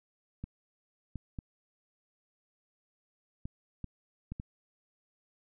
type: clicks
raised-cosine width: 5 ms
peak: -26 dBFS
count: 7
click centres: 0.44 / 1.157 / 1.388 / 3.455 / 3.843 / 4.32 / 4.399 s
effects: none